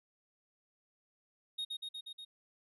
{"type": "tone with echo", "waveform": "triangle", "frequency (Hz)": 3729, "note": "A#7", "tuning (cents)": 0, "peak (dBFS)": -34, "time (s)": [1.58, 1.65], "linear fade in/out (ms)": 10, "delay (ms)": 120, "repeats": 5, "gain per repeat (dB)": -2, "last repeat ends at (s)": 2.25, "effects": ["resampled to 32000 Hz"]}